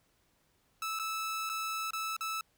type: tone with dropouts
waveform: sawtooth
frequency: 1310 Hz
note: E6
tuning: 11 cents flat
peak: -30 dBFS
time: 0.82-2.41 s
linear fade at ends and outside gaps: 2 ms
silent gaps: 0.99-0.996 / 1.493-1.497 / 1.907-1.933 / 2.166-2.208 s
effects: pink hiss -72 dBFS RMS until 2.57 s